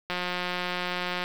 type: click train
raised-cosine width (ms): 0.3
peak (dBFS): -14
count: 205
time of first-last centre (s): 0.1-1.24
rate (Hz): 179
effects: 7-bit